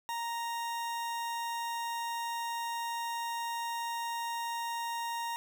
40% pulse tone, 932.3 Hz, A#5, in tune, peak -33 dBFS, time 0.09-5.36 s, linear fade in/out 0 ms, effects none

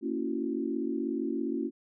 sine chord, F# dominant seventh, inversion first, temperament just, 231.2 / 277.5 / 333 / 370 Hz, A#3 / C#4 / E4 / F#4, -14 / +2 / +18 / 0 cents, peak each -35 / -33 / -34 / -37 dBFS, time 0.01-1.71 s, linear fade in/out 50 ms, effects none

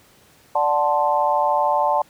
sine chord, D dominant seventh, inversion none, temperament equal, 587.3 / 740 / 880 / 1046.5 Hz, D5 / F#5 / A5 / C6, 0 / 0 / 0 / 0 cents, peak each -22 / -23 / -19 / -24 dBFS, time 0.55-2.02 s, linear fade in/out 5 ms, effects pink hiss -53 dBFS RMS until 2.09 s + high-pass 80 Hz 12 dB/octave

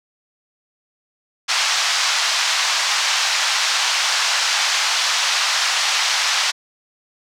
white band-pass noise, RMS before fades -19 dBFS, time 1.48-6.52 s, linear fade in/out 20 ms, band 790 to 5900 Hz, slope 24 dB/octave, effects none

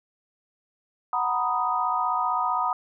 sine chord, B major seventh, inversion second, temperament equal, 740 / 932.3 / 987.8 / 1244.5 Hz, F#5 / A#5 / B5 / D#6, 0 / 0 / 0 / 0 cents, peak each -29 / -29 / -28 / -26 dBFS, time 1.13-2.73 s, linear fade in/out 2 ms, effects none

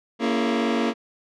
sawtooth chord, A# half-diminished seventh, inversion none, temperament just, 233.1 / 279.7 / 335.6 / 419.5 Hz, A#3 / C#4 / E4 / G#4, 0 / +16 / +31 / +17 cents, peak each -19 / -23 / -24 / -25 dBFS, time 0.19-0.94 s, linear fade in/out 50 ms, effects low-pass 4000 Hz 12 dB/octave

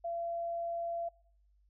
sine tone, 680 Hz, F5, 46 cents flat, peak -34 dBFS, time 0.04-1.09 s, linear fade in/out 10 ms, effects noise-tail reverb RT60 0.7 s tail -25 dB re dry + added 50 Hz sine -65 dBFS peak until 1.69 s

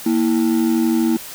triangle ring-modulated tone, 279.4 Hz, C#4, 14 cents sharp, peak -9 dBFS, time 0.06-1.17 s, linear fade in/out 5 ms, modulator 46.2 Hz, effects white hiss -34 dBFS RMS until 1.34 s

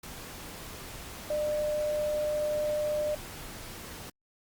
sine tone in noise, 601 Hz, D5, 40 cents sharp, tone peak -27 dBFS, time 1.3-3.15 s, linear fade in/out 5 ms, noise pink, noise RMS -43 dBFS, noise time 0.03-4.1 s, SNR +13 dB, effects Opus 48 kbps

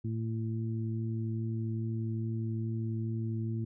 harmonic tone, 112.2 Hz, A2, 34 cents sharp, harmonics 1 / 2 / 3, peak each -32 / -38 / -42 dBFS, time 0.04-3.65 s, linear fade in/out 10 ms, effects none

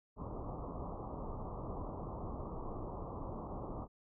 pink low-pass noise, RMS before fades -43 dBFS, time 0.16-3.88 s, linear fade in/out 50 ms, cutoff 1200 Hz, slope 96 dB/octave, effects none

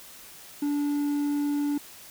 triangle tone, 289.8 Hz, D4, 23 cents flat, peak -22 dBFS, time 0.62-1.78 s, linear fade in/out 5 ms, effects white hiss -47 dBFS RMS until 2.1 s

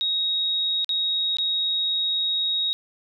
sine tone with dropouts, 3776 Hz, A#7, 22 cents sharp, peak -21 dBFS, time 0.01-2.73 s, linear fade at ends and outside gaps 0 ms, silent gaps 0.845-0.892 / 1.369-1.385 s, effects none

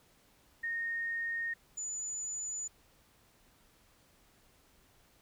sine tone pair in turn, 1848 / 6977 Hz, A#6 / A8, -16 / -16 cents, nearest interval octave + major seventh, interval 2300 cents, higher second, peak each -33 / -36 dBFS, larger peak first, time 0.63-1.54 / 1.77-2.68 s, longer neither, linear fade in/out 10 ms, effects pink hiss -66 dBFS RMS until 5.21 s

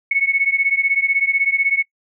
sine beating tone pair, 2200 / 2216 Hz, C#7 / C#7, -14 / -1 cents, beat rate 16 Hz, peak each -17 / -18 dBFS, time 0.11-1.83 s, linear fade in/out 5 ms, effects noise-tail reverb RT60 0.1 s tail -25 dB re dry

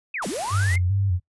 sine linear two-way sweep, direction down then up, 2637 to 160 to 2168 Hz, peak -26 dBFS, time 0.14-0.78 s, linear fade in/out 5 ms, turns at 0.27 s
white noise, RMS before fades -33 dBFS, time 0.22-0.76 s, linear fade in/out 5 ms
sine tone with vibrato, 94 Hz, F#2, 28 cents sharp, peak -19 dBFS, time 0.5-1.2 s, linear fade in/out 50 ms, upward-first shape square, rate 2.5 Hz, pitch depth 80 cents each way
effects noise-tail reverb RT60 0.1 s tail -19 dB re dry + resampled to 24000 Hz

